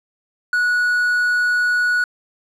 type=tone; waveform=triangle; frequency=1465 Hz; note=F#6; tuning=18 cents flat; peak=-13 dBFS; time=0.53-2.04 s; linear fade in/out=2 ms; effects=resampled to 32000 Hz